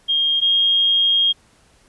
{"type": "tone pair in turn", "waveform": "sine", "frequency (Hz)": [3227, 3244], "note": ["G7", "G#7"], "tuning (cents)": [50, -41], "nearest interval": "unison", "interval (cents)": 9, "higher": "second", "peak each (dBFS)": [-15, -13], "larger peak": "second", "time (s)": [[0.08, 0.41], [0.41, 1.33]], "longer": "second", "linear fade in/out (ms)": 20, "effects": ["pink hiss -55 dBFS RMS until 1.88 s", "resampled to 24000 Hz"]}